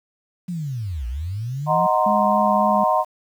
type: linear two-way sweep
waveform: sine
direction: down then up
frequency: 183.7 to 56 to 183.7 Hz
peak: -24 dBFS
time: 0.48-1.87 s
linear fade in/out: 10 ms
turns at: 1.07 s
type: chord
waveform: sine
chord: C half-diminished seventh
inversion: first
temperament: equal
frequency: 622.3 / 740 / 932.3 / 1046.5 Hz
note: Eb5 / Gb5 / Bb5 / C6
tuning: 0 / 0 / 0 / 0 cents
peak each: -21 dBFS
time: 1.66-3.05 s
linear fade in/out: 50 ms
type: tone with vibrato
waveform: sine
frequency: 207.7 Hz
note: G#3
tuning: in tune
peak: -22 dBFS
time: 2.06-2.84 s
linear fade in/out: 5 ms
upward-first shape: sine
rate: 3.7 Hz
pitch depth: 19 cents each way
effects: 8-bit